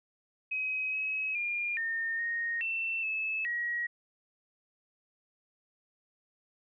sine tone with pitch steps, 2535 / 2558 / 2410 / 1825 / 1860 / 2682 / 2604 / 1904 Hz, D#7 / D#7 / D7 / A#6 / A#6 / E7 / E7 / A#6, +32 / +47 / +44 / -37 / -4 / +29 / -22 / +36 cents, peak -30 dBFS, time 0.51-3.87 s, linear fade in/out 10 ms, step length 420 ms, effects none

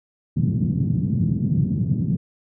pink band-pass noise, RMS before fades -21 dBFS, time 0.36-2.17 s, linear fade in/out 10 ms, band 120 to 200 Hz, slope 24 dB/octave, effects none

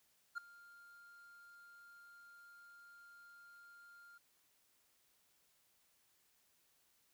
triangle tone with ADSR envelope, 1400 Hz, F6, 4 cents sharp, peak -35 dBFS, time 0.35-4.18 s, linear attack 28 ms, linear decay 5 ms, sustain -21 dB, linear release 6 ms, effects white hiss -75 dBFS RMS until 7.13 s

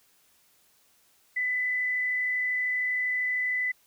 sine tone with frequency modulation, 2000 Hz, B6, 21 cents sharp, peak -25 dBFS, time 1.36-3.72 s, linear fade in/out 10 ms, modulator 32.8 Hz, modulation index 0.47, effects white hiss -64 dBFS RMS until 3.86 s

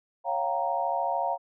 sine chord, G half-diminished seventh, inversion second, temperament equal with one note detuned, 554.4 / 698.5 / 771.9 / 932.3 Hz, Db5 / F5 / G5 / Bb5, 0 / 0 / -27 / 0 cents, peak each -33 / -29 / -32 / -30 dBFS, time 0.24-1.38 s, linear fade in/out 50 ms, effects none

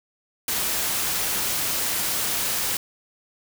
white noise, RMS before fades -25 dBFS, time 0.48-2.77 s, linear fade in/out 2 ms, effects none

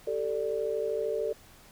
sine chord, G suspended second, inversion none, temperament equal with one note detuned, 392 / 445.1 / 587.3 Hz, G4 / A4 / D5, 0 / +20 / 0 cents, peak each -35 / -30 / -33 dBFS, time 0.07-1.33 s, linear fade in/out 5 ms, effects pink hiss -55 dBFS RMS until 1.71 s

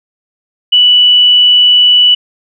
sine tone, 2960 Hz, F#7, in tune, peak -3 dBFS, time 0.72-2.15 s, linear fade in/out 10 ms, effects none

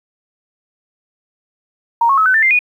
sine tone with pitch steps, 932.3 / 1096 / 1288.4 / 1514.5 / 1780.4 / 2093 / 2460 Hz, A#5 / C#6 / E6 / F#6 / A6 / C7 / D#7, 0 / -20 / -40 / +40 / +20 / 0 / -20 cents, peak -9 dBFS, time 2.01-2.591 s, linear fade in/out 5 ms, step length 83 ms, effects 8-bit

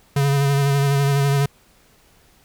square tone with vibrato, 140 Hz, C#3, 18 cents sharp, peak -16 dBFS, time 0.16-1.46 s, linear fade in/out 5 ms, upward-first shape sine, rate 12 Hz, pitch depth 27 cents each way, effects pink hiss -55 dBFS RMS until 2.44 s

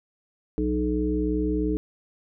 harmonic tone with a mistuned harmonic, 61.5 Hz, B1, 7 cents flat, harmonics 1 / 3 / 5 / 7, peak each -28 / -31 / -25 / -29 dBFS, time 0.58-1.77 s, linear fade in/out 0 ms, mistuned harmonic 3, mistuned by -26 cents, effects none

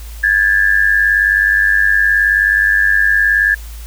sine tone pair together, 1642 / 1741.1 Hz, G#6 / A6, -20 / -19 cents, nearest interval minor second, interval 101 cents, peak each -12 dBFS, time 0.23-3.55 s, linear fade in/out 10 ms, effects added 55 Hz sine -27 dBFS peak until 3.86 s + white hiss -39 dBFS RMS until 3.86 s

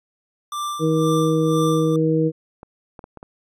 square tone with tremolo, 1180 Hz, D6, 8 cents sharp, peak -24 dBFS, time 0.52-1.96 s, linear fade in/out 2 ms, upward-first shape sine, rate 2 Hz, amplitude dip 70%
harmonic tone, 159.1 Hz, D#3, 39 cents sharp, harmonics 1 / 2 / 3, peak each -20 / -20 / -20 dBFS, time 0.79-2.32 s, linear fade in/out 50 ms
clicks, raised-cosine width 1 ms, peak -24 dBFS, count 5, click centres 2.631 / 2.992 / 3.041 / 3.173 / 3.229 s
effects resampled to 32000 Hz

